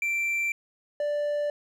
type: tone pair in turn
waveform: triangle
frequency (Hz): 2349 / 587.2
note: D7 / D5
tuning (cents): 0 / 0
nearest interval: 2 octaves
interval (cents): 2400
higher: first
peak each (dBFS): -23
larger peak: neither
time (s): 0.02-0.52 / 1-1.5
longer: neither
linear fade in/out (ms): 2
effects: none